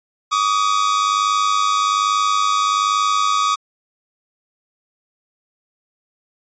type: tone pair together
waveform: 45% pulse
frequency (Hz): 1143.3 / 1244.5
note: D6 / D#6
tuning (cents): -47 / 0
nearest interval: minor second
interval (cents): 147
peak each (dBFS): -18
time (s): 0.31-3.56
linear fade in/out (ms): 20
effects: resampled to 16000 Hz